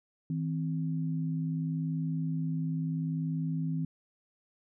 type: tone pair together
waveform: sine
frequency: 160.48 / 261.2 Hz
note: E3 / C4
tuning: -46 / -3 cents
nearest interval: minor sixth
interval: 843 cents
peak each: -30 / -36 dBFS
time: 0.3-3.85 s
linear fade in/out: 2 ms
effects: none